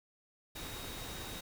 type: tone in noise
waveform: sine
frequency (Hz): 3766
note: A#7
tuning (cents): +17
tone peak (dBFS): -50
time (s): 0.55-1.41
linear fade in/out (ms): 10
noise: pink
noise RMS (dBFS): -44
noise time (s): 0.55-1.41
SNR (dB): -9
effects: none